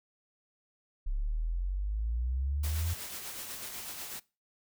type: exponential sweep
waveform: sine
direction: up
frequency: 33.53 to 86.5 Hz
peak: -29 dBFS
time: 1.06-2.94 s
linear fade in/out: 10 ms
type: noise with tremolo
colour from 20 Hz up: white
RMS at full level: -40 dBFS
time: 2.63-4.2 s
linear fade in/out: 10 ms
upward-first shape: sine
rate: 8.1 Hz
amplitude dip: 35%
effects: noise-tail reverb RT60 0.3 s tail -22 dB re dry